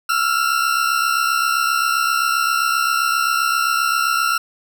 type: tone pair together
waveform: 40% pulse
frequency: 1329.3 / 1396.9 Hz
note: E6 / F6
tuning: +14 / 0 cents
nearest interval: minor second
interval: 86 cents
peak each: -18 dBFS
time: 0.09-4.38 s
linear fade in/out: 5 ms
effects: none